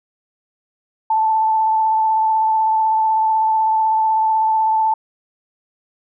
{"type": "tone with vibrato", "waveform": "sine", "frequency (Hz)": 879, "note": "A5", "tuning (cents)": -2, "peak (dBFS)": -13, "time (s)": [1.1, 4.94], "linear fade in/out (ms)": 5, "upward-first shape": "triangle", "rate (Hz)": 16, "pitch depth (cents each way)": 18, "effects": []}